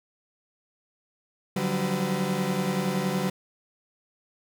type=tone cluster; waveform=35% pulse; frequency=147.2 / 181.1 / 191.7 / 507 Hz; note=D3 / F#3 / G3 / B4; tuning=+4 / -37 / -38 / +45 cents; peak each=-31 / -29 / -26 / -32 dBFS; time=1.56-3.3 s; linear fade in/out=5 ms; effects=none